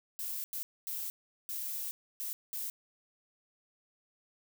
violet noise bursts at uneven times, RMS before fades -38 dBFS, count 6, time 0.19-0.44 / 0.53-0.63 / 0.87-1.1 / 1.49-1.91 / 2.2-2.33 / 2.53-2.7 s, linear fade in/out 0 ms, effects none

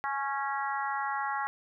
harmonic tone with a mistuned harmonic, 275.5 Hz, C#4, 11 cents flat, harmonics 3 / 4 / 5 / 6 / 7, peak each -33 / -35 / -37 / -39 / -40 dBFS, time 0.04-1.47 s, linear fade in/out 0 ms, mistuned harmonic 3, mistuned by +19 cents, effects none

